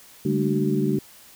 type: tone cluster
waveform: sine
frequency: 144.8 / 199 / 217.7 / 299.9 / 377.6 Hz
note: D3 / G3 / A3 / D4 / F#4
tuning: -24 / +26 / -18 / +36 / +35 cents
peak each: -26 dBFS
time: 0.25-0.99 s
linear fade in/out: 5 ms
effects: white hiss -49 dBFS RMS until 1.35 s